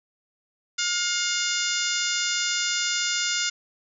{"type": "harmonic tone", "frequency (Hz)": 711, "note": "F5", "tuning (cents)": 31, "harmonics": [2, 3, 4, 5, 6, 7, 8, 9, 10], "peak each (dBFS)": [-30, -32, -32, -31, -36, -31, -34, -33, -32], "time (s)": [0.78, 3.5], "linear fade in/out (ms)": 10, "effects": []}